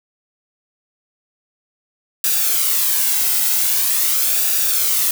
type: noise with flanger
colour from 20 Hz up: blue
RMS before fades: -17 dBFS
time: 2.24-5.11 s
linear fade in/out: 2 ms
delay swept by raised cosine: 0.94 to 1.74 ms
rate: 0.44 Hz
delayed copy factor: -0.5
effects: none